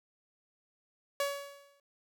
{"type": "tone with exponential decay", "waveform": "sawtooth", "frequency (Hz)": 564, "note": "C#5", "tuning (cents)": 30, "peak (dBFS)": -24, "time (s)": [1.2, 1.8], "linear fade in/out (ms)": 2, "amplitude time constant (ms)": 130, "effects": []}